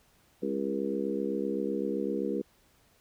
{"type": "harmonic tone with a mistuned harmonic", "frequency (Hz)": 67.8, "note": "C#2", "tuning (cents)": -38, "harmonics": [3, 4, 5, 6, 7], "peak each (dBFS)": [-35, -35, -35, -35, -35], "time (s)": [0.42, 2.42], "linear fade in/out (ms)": 10, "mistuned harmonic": 7, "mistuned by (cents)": 18, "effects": ["pink hiss -65 dBFS RMS until 3 s"]}